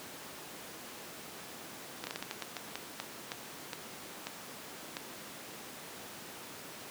slowing click train, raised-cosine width 0.2 ms, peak -19 dBFS, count 14, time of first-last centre 2.04-4.969 s, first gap 30 ms, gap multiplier 1.3, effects pink hiss -46 dBFS RMS until 6.9 s + high-pass 200 Hz 12 dB/octave

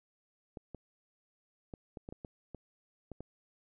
clicks, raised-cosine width 2 ms, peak -30 dBFS, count 10, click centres 0.572 / 0.747 / 1.738 / 1.972 / 2.089 / 2.125 / 2.248 / 2.547 / 3.117 / 3.206 s, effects none

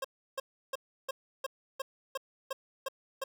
25% pulse tone bursts, 536 Hz, C5, 42 cents sharp, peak -29 dBFS, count 10, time 0.02-3.24 s, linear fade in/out 5 ms, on 25 ms, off 330 ms, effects none

